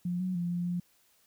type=tone with pitch steps; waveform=sine; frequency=176.8 / 184.4 / 173.7 / 174.9 / 176.2 Hz; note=F3 / F#3 / F3 / F3 / F3; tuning=+22 / -6 / -9 / +3 / +16 cents; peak=-29 dBFS; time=0.05-0.8 s; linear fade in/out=5 ms; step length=150 ms; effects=white hiss -67 dBFS RMS until 1.26 s